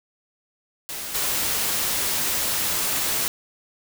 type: noise with level steps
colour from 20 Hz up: white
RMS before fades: -32 / -24 dBFS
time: 0.89-3.28 s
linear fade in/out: 0 ms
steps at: 1.14 s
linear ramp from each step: 10 ms
effects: none